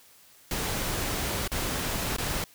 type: noise with dropouts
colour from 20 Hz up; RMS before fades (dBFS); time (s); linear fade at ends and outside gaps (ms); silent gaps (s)
pink; -30; 0.51-2.44; 1; 1.476-1.517 / 2.165-2.183
effects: white hiss -56 dBFS RMS until 2.54 s